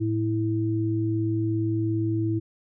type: tone pair together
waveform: sine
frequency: 110 / 327.3 Hz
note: A2 / E4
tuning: 0 / -12 cents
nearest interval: octave + perfect fifth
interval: 1888 cents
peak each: -25 dBFS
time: 0-2.4 s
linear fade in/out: 20 ms
effects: none